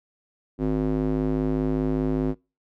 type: tone with band-pass filter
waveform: square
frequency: 52.5 Hz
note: G#1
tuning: 19 cents sharp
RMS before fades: -24 dBFS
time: 0.58-2.35 s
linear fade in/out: 50 ms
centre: 300 Hz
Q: 2.1
effects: noise-tail reverb RT60 0.3 s tail -25 dB re dry